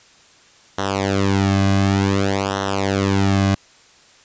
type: tone with flanger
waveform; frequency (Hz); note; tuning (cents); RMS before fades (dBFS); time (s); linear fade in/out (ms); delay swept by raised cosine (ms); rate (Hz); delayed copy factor
sawtooth; 98; G2; 0; -18; 0.78-3.55; 5; 0.42 to 2.22; 0.55; -0.95
effects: white hiss -50 dBFS RMS until 4.24 s + resampled to 16000 Hz